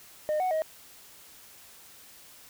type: tone with pitch steps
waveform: sine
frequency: 610 / 740 / 630 Hz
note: D#5 / F#5 / D#5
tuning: -34 / 0 / +21 cents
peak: -22 dBFS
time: 0.29-0.62 s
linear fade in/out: 0 ms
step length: 110 ms
effects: tanh soft clip ceiling -24 dBFS + white hiss -52 dBFS RMS until 2.49 s